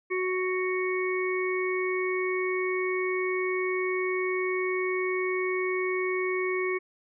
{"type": "harmonic tone", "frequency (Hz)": 370, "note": "F#4", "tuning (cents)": 0, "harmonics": [1, 3, 5, 6], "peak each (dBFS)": [-27, -36, -38, -32], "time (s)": [0.1, 6.79], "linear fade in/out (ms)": 20, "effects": []}